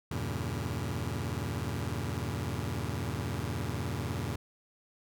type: chord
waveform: sawtooth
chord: E diminished seventh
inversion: none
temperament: just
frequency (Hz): 82.41 / 98.89 / 118.67 / 142.4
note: E2 / G2 / Bb2 / Db3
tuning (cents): 0 / +16 / +31 / +47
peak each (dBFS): -34 / -34 / -33 / -35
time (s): 0.11-4.36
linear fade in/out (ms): 5
effects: none